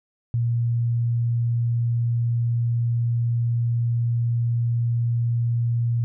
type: tone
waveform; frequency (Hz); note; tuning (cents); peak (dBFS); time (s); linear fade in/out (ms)
sine; 118; A#2; +22; -19; 0.34-6.04; 0
effects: none